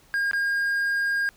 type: tone with dropouts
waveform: triangle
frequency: 1619 Hz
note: G#6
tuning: 45 cents flat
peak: -20 dBFS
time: 0.14-1.29 s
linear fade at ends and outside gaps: 0 ms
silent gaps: 0.312-0.333 s
effects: pink hiss -57 dBFS RMS until 1.36 s